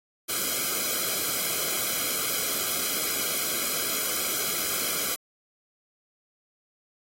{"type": "noise with comb filter", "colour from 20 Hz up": "white", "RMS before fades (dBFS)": -28, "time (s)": [0.28, 5.16], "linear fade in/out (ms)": 20, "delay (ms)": 1.1, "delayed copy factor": -0.95, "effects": ["AAC 48 kbps"]}